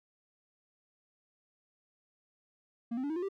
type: tone with pitch steps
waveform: triangle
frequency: 233.1 / 258.6 / 287 / 318.4 / 353.3 / 392 Hz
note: A#3 / C4 / D4 / D#4 / F4 / G4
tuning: 0 / -20 / -40 / +40 / +20 / 0 cents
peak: -30 dBFS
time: 2.91-3.288 s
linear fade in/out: 10 ms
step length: 63 ms
effects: none